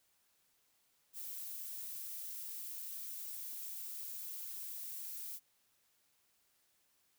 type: noise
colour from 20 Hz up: violet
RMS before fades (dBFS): -45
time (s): 1.13-5.4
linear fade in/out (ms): 50
effects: white hiss -75 dBFS RMS until 7.18 s